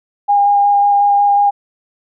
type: tone with vibrato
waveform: sine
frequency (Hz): 811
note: G#5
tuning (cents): -41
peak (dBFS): -8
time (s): 0.28-1.51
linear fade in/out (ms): 20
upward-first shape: square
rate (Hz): 5.5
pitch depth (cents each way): 8
effects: none